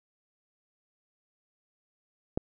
click, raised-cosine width 2 ms, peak -14 dBFS, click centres 2.375 s, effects none

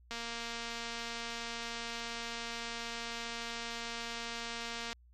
click train, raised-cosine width 0.2 ms, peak -23 dBFS, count 1124, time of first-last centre 0.11-4.93 s, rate 233 Hz, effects added 60 Hz sine -58 dBFS peak until 5.13 s + MP3 64 kbps

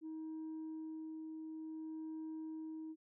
sine tone with tremolo, 316.6 Hz, D#4, 30 cents sharp, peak -40 dBFS, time 0.01-2.96 s, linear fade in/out 50 ms, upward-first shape sine, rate 0.56 Hz, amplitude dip 30%, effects tanh soft clip ceiling -41 dBFS

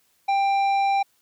sine tone with tanh clipping, 790 Hz, G5, 13 cents sharp, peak -20 dBFS, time 0.28-1.03 s, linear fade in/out 10 ms, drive 10 dB, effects white hiss -65 dBFS RMS until 1.21 s

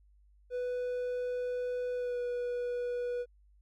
triangle tone with pitch glide, 495.1 to 487.7 Hz, B4 to B4, +4 to -22 cents, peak -30 dBFS, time 0.5-3.26 s, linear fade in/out 50 ms, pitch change -26 cents, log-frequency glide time 1.95-2.19 s, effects added 50 Hz sine -60 dBFS peak until 3.61 s

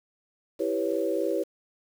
sine chord, C# half-diminished seventh, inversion first, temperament equal with one note detuned, 329.6 / 393.1 / 493.9 / 554.4 Hz, E4 / G4 / B4 / C#5, 0 / +5 / 0 / 0 cents, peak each -30 dBFS, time 0.59-1.44 s, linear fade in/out 20 ms, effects 8-bit

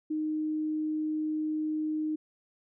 sine tone, 309 Hz, D#4, 12 cents flat, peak -28 dBFS, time 0.1-2.16 s, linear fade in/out 10 ms, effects none

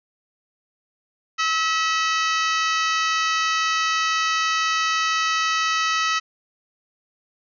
harmonic tone with a mistuned harmonic, 646 Hz, E5, 35 cents flat, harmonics 2 / 3 / 4 / 5 / 6 / 7 / 8 / 9 / 10, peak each -22 / -26 / -28 / -30 / -32 / -33 / -34 / -35 / -36 dBFS, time 1.38-6.2 s, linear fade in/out 20 ms, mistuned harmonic 5, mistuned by -93 cents, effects none

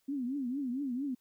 sine tone with vibrato, 263.2 Hz, C4, 10 cents sharp, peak -32 dBFS, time 0.08-1.15 s, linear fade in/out 10 ms, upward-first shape triangle, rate 4.4 Hz, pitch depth 200 cents each way, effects white hiss -75 dBFS RMS until 1.2 s

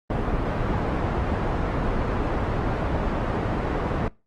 pink low-pass noise, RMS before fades -25 dBFS, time 0.1-4.08 s, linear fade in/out 2 ms, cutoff 1200 Hz, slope 12 dB/octave, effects noise-tail reverb RT60 0.3 s tail -25 dB re dry + Opus 24 kbps

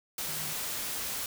sine tone in noise, 155.56 Hz, D#3, in tune, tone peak -46 dBFS, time 0.28-0.53 s, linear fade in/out 2 ms, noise white, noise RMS -35 dBFS, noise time 0.18-1.26 s, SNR -14 dB, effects none

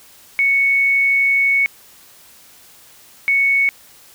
sine tone pair in turn, 2217 / 2217 Hz, C#7 / C#7, 0 / 0 cents, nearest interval unison, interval 0 cents, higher neither, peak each -12 dBFS, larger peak neither, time 0.39-1.66 / 3.28-3.69 s, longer first, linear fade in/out 0 ms, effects white hiss -46 dBFS RMS until 4.14 s

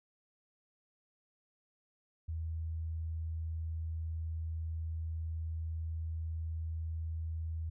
sine tone, 80.9 Hz, E2, 32 cents flat, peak -35 dBFS, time 2.28-7.7 s, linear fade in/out 10 ms, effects none

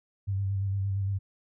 sine tone with vibrato, 98 Hz, G2, in tune, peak -26 dBFS, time 0.27-1.19 s, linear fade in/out 20 ms, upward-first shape square, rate 8.7 Hz, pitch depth 26 cents each way, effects none

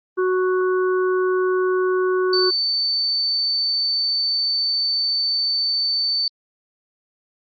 harmonic tone, 370 Hz, F#4, in tune, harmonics 1 / 3 / 4, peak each -17 / -27 / -29 dBFS, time 0.17-2.51 s, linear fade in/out 20 ms
sine tone, 4537 Hz, C#8, 39 cents sharp, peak -18 dBFS, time 2.33-6.28 s, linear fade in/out 2 ms
effects Opus 32 kbps

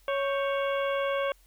harmonic tone with a mistuned harmonic, 554.4 Hz, C#5, in tune, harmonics 1 / 2 / 3 / 4 / 5 / 6, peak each -27 / -33 / -37 / -39 / -41 / -43 dBFS, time 0.08-1.32 s, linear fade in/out 2 ms, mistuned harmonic 3, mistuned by -100 cents, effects added 44 Hz sine -58 dBFS peak until 1.46 s + white hiss -64 dBFS RMS until 1.46 s

